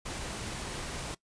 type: noise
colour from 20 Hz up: pink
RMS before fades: -38 dBFS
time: 0.05-1.15 s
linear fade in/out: 10 ms
effects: noise-tail reverb RT60 0.1 s tail -20 dB re dry + resampled to 22050 Hz